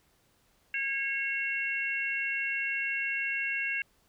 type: harmonic tone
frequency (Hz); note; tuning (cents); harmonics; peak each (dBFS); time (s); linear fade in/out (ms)
546; C#5; -26; 3 / 4 / 5; -34 / -33 / -33; 0.74-3.82; 2
effects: pink hiss -68 dBFS RMS until 4.08 s